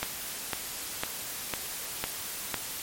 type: click train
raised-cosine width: 0.3 ms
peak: -12 dBFS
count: 6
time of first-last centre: 0.03-2.543 s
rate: 1.99 Hz
effects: white hiss -37 dBFS RMS until 2.82 s + MP3 64 kbps